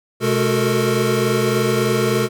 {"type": "tone cluster", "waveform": "square", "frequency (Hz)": [125.6, 212.7, 368.1, 438.6, 462], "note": ["B2", "G#3", "F#4", "A4", "A#4"], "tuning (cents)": [30, 42, -9, -6, -16], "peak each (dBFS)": -23, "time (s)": [0.2, 2.29], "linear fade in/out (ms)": 50, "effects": []}